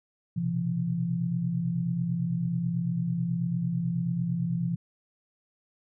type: tone cluster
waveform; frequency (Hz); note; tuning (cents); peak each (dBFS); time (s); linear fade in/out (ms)
sine; 123.2 / 132.3 / 170.9; B2 / C3 / F3; -4 / +20 / -37; -34 / -33 / -27; 0.36-4.76; 10
effects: none